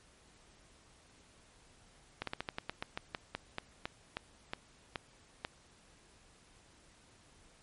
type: slowing click train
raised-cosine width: 0.3 ms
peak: -20 dBFS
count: 17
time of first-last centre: 2.22-5.449 s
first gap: 53 ms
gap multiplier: 1.16
effects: pink hiss -63 dBFS RMS until 7.62 s + MP3 48 kbps